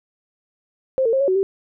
sine tone with pitch steps, 526 / 454.8 / 534 / 555 / 374.3 / 389.2 Hz, C5 / A#4 / C5 / C#5 / F#4 / G4, +9 / -43 / +35 / +2 / +20 / -12 cents, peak -15 dBFS, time 0.98-1.43 s, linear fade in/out 0 ms, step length 75 ms, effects none

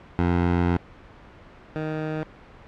15% pulse tone pair in turn, 87.31 / 155.57 Hz, F2 / D#3, 0 / 0 cents, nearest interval minor seventh, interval 1000 cents, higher second, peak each -13 / -20 dBFS, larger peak first, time 0.19-0.77 / 1.76-2.23 s, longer first, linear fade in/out 0 ms, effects pink hiss -47 dBFS RMS until 2.67 s + low-pass 2000 Hz 12 dB/octave

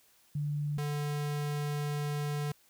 sine / square tone pair in turn, 146.83 / 146.83 Hz, D3 / D3, 0 / 0 cents, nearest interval unison, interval 0 cents, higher neither, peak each -30 / -32 dBFS, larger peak first, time 0.35-0.78 / 0.78-2.52 s, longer second, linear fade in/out 5 ms, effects white hiss -65 dBFS RMS until 2.69 s

